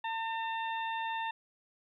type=harmonic tone; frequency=903 Hz; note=A5; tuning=45 cents sharp; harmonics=1 / 2 / 3 / 4; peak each=-34 / -40 / -44 / -46 dBFS; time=0.04-1.31 s; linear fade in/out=5 ms; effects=12-bit